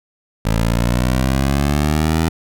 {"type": "exponential sweep", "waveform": "15% pulse", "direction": "up", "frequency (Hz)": [54.2, 82.41], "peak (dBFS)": -8, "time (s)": [0.45, 2.29], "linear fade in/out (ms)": 5, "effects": []}